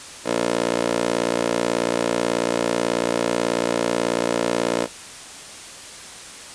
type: tone with high-pass filter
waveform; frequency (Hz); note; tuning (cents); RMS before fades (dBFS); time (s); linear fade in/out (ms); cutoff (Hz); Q
15% pulse; 58.27; A#1; 0; -22; 0.24-4.88; 50; 390; 3.2
effects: white hiss -38 dBFS RMS until 6.54 s + resampled to 22050 Hz